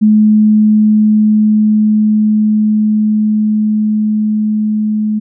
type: tone with level ramp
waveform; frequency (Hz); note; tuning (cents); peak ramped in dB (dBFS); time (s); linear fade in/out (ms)
sine; 213.6; G#3; +49; -4 to -11; 0.01-5.2; 20
effects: none